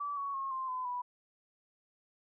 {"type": "tone with pitch steps", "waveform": "sine", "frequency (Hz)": [1154, 1117.9, 1083, 1049.1, 1016.3, 984.5], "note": ["D6", "C#6", "C#6", "C6", "B5", "B5"], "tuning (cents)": [-31, 14, -41, 4, 49, -6], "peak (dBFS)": -34, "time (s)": [0, 1.02], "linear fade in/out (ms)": 10, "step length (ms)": 170, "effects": []}